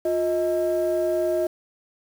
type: tone pair together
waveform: sine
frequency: 353.6 / 630 Hz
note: F4 / D#5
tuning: +22 / +21 cents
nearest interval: minor seventh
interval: 999 cents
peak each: -22 / -21 dBFS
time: 0.05-1.47 s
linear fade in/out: 5 ms
effects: tanh soft clip ceiling -16 dBFS + 7-bit